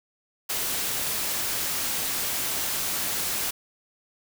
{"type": "noise", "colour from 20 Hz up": "white", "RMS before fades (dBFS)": -28, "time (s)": [0.49, 3.51], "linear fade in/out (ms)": 10, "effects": []}